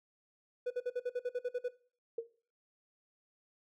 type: tone bursts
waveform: triangle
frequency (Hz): 493.9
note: B4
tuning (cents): 0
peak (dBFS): -30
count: 11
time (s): 0.66-1.686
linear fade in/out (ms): 10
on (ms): 46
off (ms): 52
type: tone with exponential decay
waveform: sine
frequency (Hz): 460.4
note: A#4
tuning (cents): -22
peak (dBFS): -30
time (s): 2.18-2.29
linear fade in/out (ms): 5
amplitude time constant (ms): 22
effects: noise-tail reverb RT60 0.4 s tail -17 dB re dry